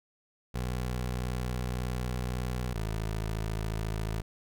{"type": "tone pair in turn", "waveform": "20% pulse", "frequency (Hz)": [61.8, 54.17], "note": ["B1", "A1"], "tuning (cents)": [2, -26], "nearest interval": "major second", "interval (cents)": 228, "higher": "first", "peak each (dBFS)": -26, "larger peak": "neither", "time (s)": [[0.54, 2.74], [2.74, 4.22]], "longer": "first", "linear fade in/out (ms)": 10, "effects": []}